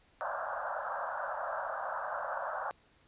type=band-pass noise; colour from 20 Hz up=pink; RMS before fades=-37 dBFS; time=0.21-2.71 s; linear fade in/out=0 ms; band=550 to 1600 Hz; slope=96 dB/octave; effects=pink hiss -66 dBFS RMS until 3.07 s + resampled to 8000 Hz